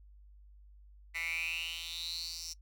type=tone with high-pass filter sweep; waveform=10% pulse; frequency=166.4 Hz; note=E3; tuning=17 cents sharp; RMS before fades=-39 dBFS; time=1.14-2.54 s; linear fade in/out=20 ms; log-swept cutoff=2000 to 5500 Hz; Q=8.6; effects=noise-tail reverb RT60 0.1 s tail -22 dB re dry + added 50 Hz sine -54 dBFS peak until 2.61 s